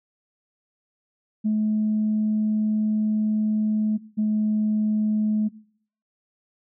sine tone pair in turn, 214.6 / 213.8 Hz, A3 / A3, -43 / -49 cents, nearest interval unison, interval 6 cents, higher first, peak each -18 dBFS, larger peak neither, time 1.44-3.98 / 4.17-5.49 s, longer first, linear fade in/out 20 ms, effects noise-tail reverb RT60 0.6 s tail -21 dB re dry + tanh soft clip ceiling -15 dBFS

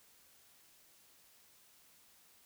silence, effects white hiss -65 dBFS RMS until 2.45 s

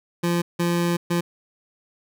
25% pulse tone bursts at uneven times, 172.5 Hz, F3, 21 cents flat, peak -16 dBFS, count 3, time 0.23-0.42 / 0.59-0.97 / 1.1-1.21 s, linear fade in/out 10 ms, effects none

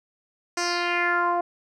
10% pulse tone with low-pass filter sweep, 349.2 Hz, F4, in tune, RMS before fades -24 dBFS, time 0.57-1.41 s, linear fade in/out 5 ms, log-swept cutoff 7100 to 760 Hz, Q 3.2, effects none

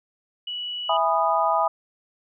sine tone, 2943 Hz, F#7, 10 cents flat, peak -28 dBFS, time 0.47-0.97 s, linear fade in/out 5 ms
sine chord, E major seventh, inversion none, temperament just, 659.3 / 824.1 / 988.9 / 1236.1 Hz, E5 / G#5 / B5 / D#6, 0 / -14 / +2 / -12 cents, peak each -24 dBFS, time 0.89-1.68 s, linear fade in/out 5 ms
effects none

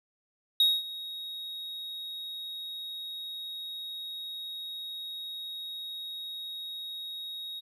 triangle tone with ADSR envelope, 3769 Hz, A#7, 18 cents sharp, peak -17 dBFS, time 0.6-7.61 s, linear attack 3 ms, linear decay 220 ms, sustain -18 dB, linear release 26 ms, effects none

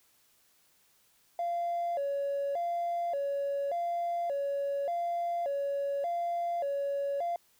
triangle tone with vibrato, 622.3 Hz, D#5, in tune, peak -26 dBFS, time 1.39-7.36 s, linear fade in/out 2 ms, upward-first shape square, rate 0.86 Hz, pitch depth 180 cents each way, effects tanh soft clip ceiling -26 dBFS + white hiss -67 dBFS RMS until 7.59 s

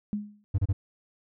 sine tone with exponential decay, 207.6 Hz, G#3, in tune, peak -24 dBFS, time 0.13-0.44 s, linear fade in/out 0 ms, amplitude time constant 66 ms
triangle tone bursts, 96.8 Hz, G2, 21 cents flat, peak -19 dBFS, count 3, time 0.54-0.73 s, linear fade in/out 10 ms, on 44 ms, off 29 ms
effects none

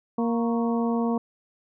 harmonic tone with a mistuned harmonic, 233.1 Hz, A#3, in tune, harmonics 1 / 2 / 3 / 4 / 5, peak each -23 / -29 / -33 / -35 / -37 dBFS, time 0.18-1.18 s, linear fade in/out 5 ms, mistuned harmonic 5, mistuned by -87 cents, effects none

